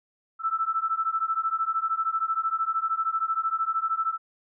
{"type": "beating tone pair", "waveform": "sine", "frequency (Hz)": [1315, 1328], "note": ["E6", "E6"], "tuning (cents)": [-5, 12], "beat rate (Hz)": 13, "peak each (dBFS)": -27, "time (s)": [0.39, 4.18], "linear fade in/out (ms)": 50, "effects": []}